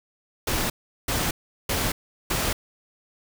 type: noise bursts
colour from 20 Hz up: pink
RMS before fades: -25 dBFS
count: 4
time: 0.47-2.53 s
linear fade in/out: 5 ms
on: 230 ms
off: 380 ms
effects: none